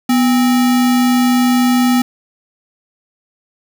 sine tone with sample-and-hold, 246.9 Hz, B3, in tune, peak -9 dBFS, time 0.09-2.02 s, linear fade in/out 5 ms, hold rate 1050 Hz, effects none

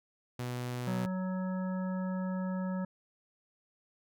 sawtooth tone, 123.47 Hz, B2, in tune, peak -31 dBFS, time 0.39-1.06 s, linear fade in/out 5 ms
harmonic tone, 186 Hz, F#3, 9 cents sharp, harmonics 1 / 3 / 5 / 7 / 9, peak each -32 / -42 / -46 / -49 / -51 dBFS, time 0.87-2.85 s, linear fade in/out 5 ms
effects none

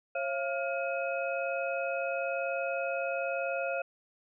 sine tone cluster, 542 / 683 / 1413 / 2541 Hz, C#5 / F5 / F6 / D#7, -39 / -39 / +20 / +36 cents, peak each -33 / -35 / -38 / -38 dBFS, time 0.15-3.82 s, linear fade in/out 5 ms, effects none

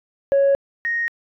sine tone pair in turn, 554.4 / 1864.8 Hz, C#5 / A#6, 0 / 0 cents, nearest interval octave + major sixth, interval 2100 cents, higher second, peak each -11 / -19 dBFS, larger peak first, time 0.32-0.55 / 0.85-1.08 s, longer neither, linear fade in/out 0 ms, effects tanh soft clip ceiling -11 dBFS

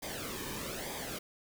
pink noise with flanger, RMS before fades -40 dBFS, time 0.02-1.19 s, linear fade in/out 10 ms, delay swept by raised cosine 0.71 to 1.5 ms, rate 1.1 Hz, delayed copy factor -0.65, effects none

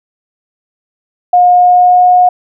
sine tone with pitch glide, 716 to 723.1 Hz, F5 to F#5, +43 to -40 cents, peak -3 dBFS, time 1.33-2.29 s, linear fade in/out 5 ms, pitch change +17 cents, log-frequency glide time 1.52-2.04 s, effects none

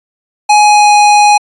square tone with pitch glide, 837 to 830.7 Hz, G#5 to G#5, +13 to 0 cents, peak -4 dBFS, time 0.49-1.38 s, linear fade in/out 10 ms, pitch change -13 cents, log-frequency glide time 0.63-0.93 s, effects resampled to 22050 Hz

